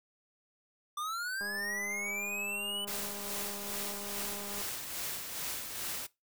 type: linear sweep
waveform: square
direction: up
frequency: 1174.7 to 3000 Hz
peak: -35 dBFS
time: 0.97-2.85 s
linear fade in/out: 5 ms
type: click train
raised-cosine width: 1 ms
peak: -34 dBFS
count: 652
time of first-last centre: 1.41-4.617 s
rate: 203 Hz
type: noise with tremolo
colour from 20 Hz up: white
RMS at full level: -37 dBFS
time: 2.87-6.07 s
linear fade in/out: 10 ms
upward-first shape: sine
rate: 2.4 Hz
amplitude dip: 45%
effects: noise-tail reverb RT60 0.2 s tail -20 dB re dry